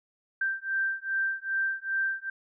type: beating tone pair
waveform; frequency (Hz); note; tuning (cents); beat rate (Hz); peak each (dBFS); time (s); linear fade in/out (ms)
sine; 1568 / 1570.5; G6 / G6; 0 / +3; 2.5; -30; 0.41-2.3; 5
effects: none